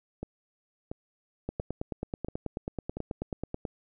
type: two click trains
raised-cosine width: 2 ms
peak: -19 / -22 dBFS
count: 21 / 5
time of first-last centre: 1.49-3.652 / 0.23-2.97 s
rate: 9.25 / 1.46 Hz
effects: none